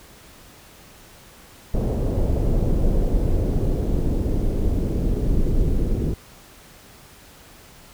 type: noise with low-pass filter sweep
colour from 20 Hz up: brown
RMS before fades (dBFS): -20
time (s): 1.74-6.14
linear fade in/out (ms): 5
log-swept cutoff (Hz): 550 to 360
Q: 1.6
effects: pink hiss -47 dBFS RMS until 7.93 s